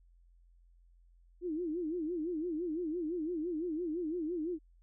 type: tone with vibrato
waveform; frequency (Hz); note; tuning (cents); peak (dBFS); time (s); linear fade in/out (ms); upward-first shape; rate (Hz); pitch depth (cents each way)
sine; 330.8; E4; +6; -33; 1.41-4.59; 50; sine; 5.9; 160
effects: added 43 Hz sine -60 dBFS peak until 4.82 s